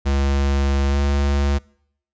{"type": "tone with pitch glide", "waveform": "square", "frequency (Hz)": [69.3, 70.47], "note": ["C#2", "C#2"], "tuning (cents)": [0, 29], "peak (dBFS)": -17, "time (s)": [0.05, 1.59], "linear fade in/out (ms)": 20, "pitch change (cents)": 29, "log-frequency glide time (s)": [0.89, 0.97], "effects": ["noise-tail reverb RT60 0.7 s tail -25 dB re dry", "resampled to 16000 Hz"]}